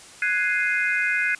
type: chord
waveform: sine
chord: Ab dominant seventh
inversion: third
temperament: equal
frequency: 1480 / 1661.2 / 2093 / 2489 Hz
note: Gb6 / Ab6 / C7 / Eb7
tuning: 0 / 0 / 0 / 0 cents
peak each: -25 / -26 / -25 / -27 dBFS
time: 0.22-1.35 s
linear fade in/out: 2 ms
effects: white hiss -45 dBFS RMS until 1.39 s + resampled to 22050 Hz